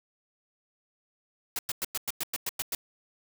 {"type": "noise bursts", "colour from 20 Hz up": "white", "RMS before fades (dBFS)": -31, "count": 10, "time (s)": [1.56, 2.75], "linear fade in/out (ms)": 2, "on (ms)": 29, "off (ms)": 100, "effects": []}